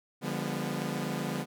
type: chord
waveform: sawtooth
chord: D diminished seventh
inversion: none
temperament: equal with one note detuned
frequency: 146.83 / 174.61 / 202.6 / 246.9 Hz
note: D3 / F3 / Ab3 / Cb4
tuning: 0 / 0 / -43 / 0 cents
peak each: -33 dBFS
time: 0.21-1.46 s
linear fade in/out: 50 ms
effects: none